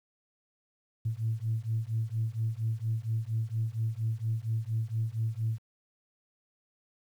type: beating tone pair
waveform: sine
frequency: 110 / 114.3 Hz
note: A2 / A#2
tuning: 0 / -34 cents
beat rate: 4.3 Hz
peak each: -31 / -31 dBFS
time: 1.05-5.59 s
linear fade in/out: 10 ms
effects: tanh soft clip ceiling -21 dBFS + 10-bit